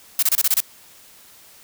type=noise bursts; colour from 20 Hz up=blue; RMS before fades=-17 dBFS; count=7; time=0.19-0.604 s; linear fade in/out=2 ms; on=36 ms; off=27 ms; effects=white hiss -48 dBFS RMS until 1.63 s